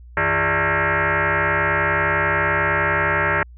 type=tone with frequency modulation; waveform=sine; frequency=159 Hz; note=D#3; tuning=38 cents sharp; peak=-16 dBFS; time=0.17-3.43 s; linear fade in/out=2 ms; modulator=249 Hz; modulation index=7.9; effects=added 60 Hz sine -39 dBFS peak until 3.57 s